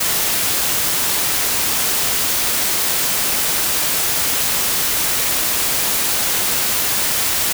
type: noise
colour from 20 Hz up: white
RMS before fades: -18 dBFS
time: 0-7.53 s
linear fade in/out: 10 ms
effects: none